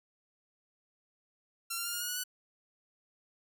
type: tone with pitch steps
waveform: 5% pulse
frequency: 1363 / 1382.8 / 1402.9 / 1423.3 / 1444 / 1465.1 / 1486.4 Hz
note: F6 / F6 / F6 / F6 / F#6 / F#6 / F#6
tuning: -43 / -18 / +7 / +32 / -43 / -17 / +7 cents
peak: -23 dBFS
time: 1.7-2.239 s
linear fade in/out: 10 ms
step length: 77 ms
effects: none